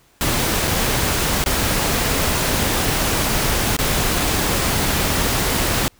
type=noise with dropouts; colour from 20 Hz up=pink; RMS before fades=-19 dBFS; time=0.21-5.88 s; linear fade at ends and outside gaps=0 ms; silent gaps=0.674-0.678 / 1.44-1.461 / 3.766-3.789 s; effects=pink hiss -55 dBFS RMS until 5.99 s